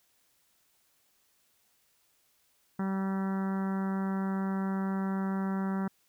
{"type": "harmonic tone", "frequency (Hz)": 192.7, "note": "G3", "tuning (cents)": -29, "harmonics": [1, 2, 3, 4, 5, 6, 7, 8, 9, 10], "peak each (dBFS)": [-29, -41, -47, -44, -44, -48, -45, -50, -52, -55], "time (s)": [2.79, 5.88], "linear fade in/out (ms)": 5, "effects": ["white hiss -70 dBFS RMS until 6.08 s"]}